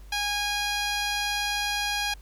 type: tone with low-pass filter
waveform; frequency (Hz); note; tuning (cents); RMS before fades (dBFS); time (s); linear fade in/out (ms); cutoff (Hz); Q
10% pulse; 821; G#5; -20; -28; 0.12-2.14; 5; 9300; 1.1
effects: added 50 Hz sine -43 dBFS peak until 2.21 s + pink hiss -58 dBFS RMS until 2.21 s